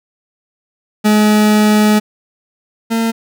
40% pulse tone pair in turn, 211.9 / 227.1 Hz, G#3 / A#3, +35 / -45 cents, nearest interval minor second, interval 120 cents, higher second, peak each -7 / -12 dBFS, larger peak first, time 1.04-2 / 2.9-3.12 s, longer first, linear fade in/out 20 ms, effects none

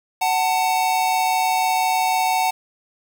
square tone pair together, 746 / 892 Hz, F#5 / A5, +14 / +23 cents, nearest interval minor third, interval 309 cents, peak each -20 / -22 dBFS, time 0.21-2.51 s, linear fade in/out 10 ms, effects 7-bit

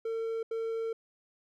triangle tone bursts at uneven times, 452.4 Hz, A4, 48 cents sharp, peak -29 dBFS, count 2, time 0.05-0.43 / 0.51-0.93 s, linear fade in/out 5 ms, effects none

